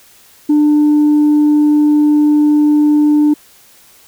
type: tone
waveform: sine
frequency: 297.9 Hz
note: D4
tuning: 25 cents sharp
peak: -5 dBFS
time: 0.49-3.34 s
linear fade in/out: 10 ms
effects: tanh soft clip ceiling -5 dBFS + white hiss -45 dBFS RMS until 4.07 s